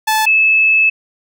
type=tone pair in turn; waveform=sawtooth / sine; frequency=870 / 2607 Hz; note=A5 / E7; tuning=-20 / -20 cents; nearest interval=octave + perfect fifth; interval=1900 cents; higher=second; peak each=-8 dBFS; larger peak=neither; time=0.07-0.26 / 0.26-0.9 s; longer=second; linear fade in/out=10 ms; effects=none